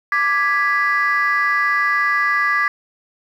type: chord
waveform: sine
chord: G# diminished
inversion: second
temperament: equal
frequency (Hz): 1174.7 / 1661.2 / 1975.5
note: D6 / G#6 / B6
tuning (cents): 0 / 0 / 0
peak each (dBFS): -18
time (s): 0.12-2.68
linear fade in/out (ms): 2
effects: tanh soft clip ceiling -9 dBFS + 8-bit